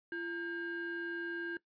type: ring-modulated tone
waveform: triangle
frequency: 631 Hz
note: D#5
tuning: 24 cents sharp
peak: -32 dBFS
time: 0.12-1.57 s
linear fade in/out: 2 ms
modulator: 972 Hz
effects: noise-tail reverb RT60 0.1 s tail -18 dB re dry + resampled to 11025 Hz